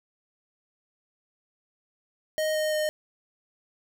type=tone with pitch steps; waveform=square; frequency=622.3 / 617.6 / 613 Hz; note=D#5 / D#5 / D#5; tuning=0 / -13 / -26 cents; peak=-25 dBFS; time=2.38-2.89 s; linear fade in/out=0 ms; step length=170 ms; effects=none